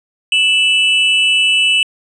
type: tone pair together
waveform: triangle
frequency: 2637 / 2960 Hz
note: E7 / F#7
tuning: 0 / 0 cents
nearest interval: major second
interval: 200 cents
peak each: -11 dBFS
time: 0.32-1.83 s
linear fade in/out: 2 ms
effects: resampled to 22050 Hz